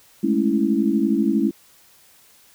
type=chord; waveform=sine; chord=A major seventh; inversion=third; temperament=equal; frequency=207.7 / 220 / 277.2 / 329.6 Hz; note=G#3 / A3 / C#4 / E4; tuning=0 / 0 / 0 / 0 cents; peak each=-22 dBFS; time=0.23-1.51 s; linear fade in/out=10 ms; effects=white hiss -53 dBFS RMS until 2.54 s